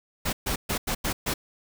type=noise bursts at uneven times; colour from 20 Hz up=pink; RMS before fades=-27 dBFS; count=6; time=0.25-0.33 / 0.46-0.56 / 0.69-0.78 / 0.87-0.95 / 1.04-1.13 / 1.26-1.34 s; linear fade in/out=10 ms; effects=none